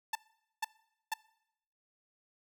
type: tone bursts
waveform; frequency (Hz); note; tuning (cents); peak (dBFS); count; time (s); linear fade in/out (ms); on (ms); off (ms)
sawtooth; 883; A5; +6; -27; 3; 0.13-1.139; 5; 23; 470
effects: noise-tail reverb RT60 0.8 s tail -22 dB re dry